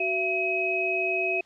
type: tone cluster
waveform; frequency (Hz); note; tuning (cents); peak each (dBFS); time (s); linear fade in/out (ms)
sine; 372.9 / 673 / 2543; F#4 / E5 / D#7; +14 / +36 / +37; -30 / -30 / -25; 0-1.41; 5
effects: white hiss -58 dBFS RMS until 1.45 s + low-pass 4000 Hz 12 dB/octave